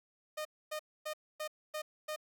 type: tone bursts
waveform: sawtooth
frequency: 613 Hz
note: D#5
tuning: 26 cents flat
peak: -33 dBFS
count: 6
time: 0.37-2.162 s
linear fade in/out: 10 ms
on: 82 ms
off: 260 ms
effects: 12-bit